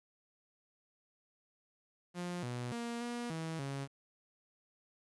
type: tone with pitch steps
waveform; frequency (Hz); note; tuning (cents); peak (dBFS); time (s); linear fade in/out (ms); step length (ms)
sawtooth; 176.8 / 122.5 / 235.4 / 239.5 / 161.9 / 138; F3 / B2 / A#3 / A#3 / E3 / C#3; +22 / -14 / +17 / +47 / -31 / -7; -34; 2.14-3.88; 50; 290
effects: resampled to 24000 Hz + 11-bit